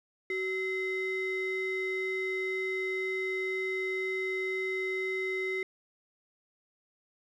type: ring-modulated tone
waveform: triangle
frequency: 842 Hz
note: G#5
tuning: 24 cents sharp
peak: -25 dBFS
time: 0.3-5.63 s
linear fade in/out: 2 ms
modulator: 1220 Hz
effects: none